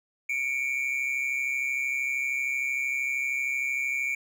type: tone pair together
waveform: triangle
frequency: 2240 / 2373 Hz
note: C#7 / D7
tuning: +18 / +17 cents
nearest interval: minor second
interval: 99 cents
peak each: -28 / -27 dBFS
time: 0.29-4.15 s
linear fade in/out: 5 ms
effects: none